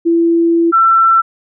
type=tone pair in turn; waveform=sine; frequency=335.6 / 1342.4 Hz; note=E4 / E6; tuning=+31 / +31 cents; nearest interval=2 octaves; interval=2400 cents; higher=second; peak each=-8 / -6 dBFS; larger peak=second; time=0.05-0.72 / 0.72-1.22 s; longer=first; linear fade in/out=20 ms; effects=none